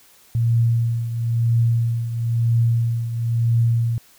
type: tone with tremolo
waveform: sine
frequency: 116.4 Hz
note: A#2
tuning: 2 cents flat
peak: -13 dBFS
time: 0.35-3.98 s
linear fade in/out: 0 ms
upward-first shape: triangle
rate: 1 Hz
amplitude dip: 70%
effects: white hiss -52 dBFS RMS until 4.18 s